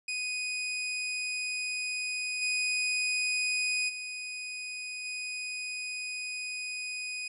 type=tone with level steps; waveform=sawtooth; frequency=2489 Hz; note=D#7; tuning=in tune; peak=-28 / -24 / -33 / -31 dBFS; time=0.08-7.28 s; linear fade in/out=5 ms; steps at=2.41 / 3.88 / 5.04 s; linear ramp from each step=20 ms; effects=resampled to 24000 Hz